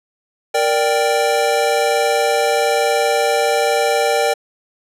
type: chord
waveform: square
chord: G minor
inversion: first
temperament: equal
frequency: 466.2 / 587.3 / 784 Hz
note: Bb4 / D5 / G5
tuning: 0 / 0 / 0 cents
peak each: -19 dBFS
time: 0.54-4.34 s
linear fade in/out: 10 ms
effects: low-pass 12000 Hz 12 dB/octave